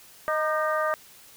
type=harmonic tone with a mistuned harmonic; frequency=311.1 Hz; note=D#4; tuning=in tune; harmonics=2 / 3 / 4 / 5 / 6; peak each=-26 / -36 / -27 / -32 / -35 dBFS; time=0.28-0.94 s; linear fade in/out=0 ms; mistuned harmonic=4; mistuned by=-44 cents; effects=white hiss -51 dBFS RMS until 1.36 s